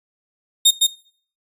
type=tone with echo; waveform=sawtooth; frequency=3688 Hz; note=A#7; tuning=19 cents flat; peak=-6 dBFS; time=0.65-0.71 s; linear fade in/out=10 ms; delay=160 ms; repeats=1; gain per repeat=-3 dB; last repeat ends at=0.87 s; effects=noise-tail reverb RT60 0.5 s tail -20 dB re dry + resampled to 32000 Hz